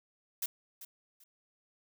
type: noise with echo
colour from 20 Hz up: blue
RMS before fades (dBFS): -34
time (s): 0.42-0.46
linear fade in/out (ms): 5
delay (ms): 390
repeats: 2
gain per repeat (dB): -13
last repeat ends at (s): 1.24
effects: none